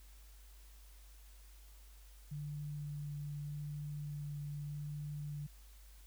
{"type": "tone with vibrato", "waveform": "sine", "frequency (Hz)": 146.83, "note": "D3", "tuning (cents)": 0, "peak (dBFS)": -40, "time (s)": [2.31, 5.47], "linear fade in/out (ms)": 10, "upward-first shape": "sine", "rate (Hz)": 0.83, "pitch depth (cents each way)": 12, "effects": ["added 50 Hz sine -55 dBFS peak until 6.06 s", "white hiss -65 dBFS RMS until 6.06 s"]}